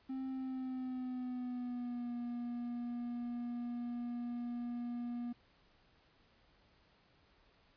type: tone with pitch glide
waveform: triangle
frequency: 263.4 to 240.1 Hz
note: C4 to B3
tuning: +12 to -49 cents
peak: -36 dBFS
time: 0.09-5.33 s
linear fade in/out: 10 ms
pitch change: -161 cents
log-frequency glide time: 0.29-2.13 s
effects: pink hiss -69 dBFS RMS until 7.76 s + resampled to 11025 Hz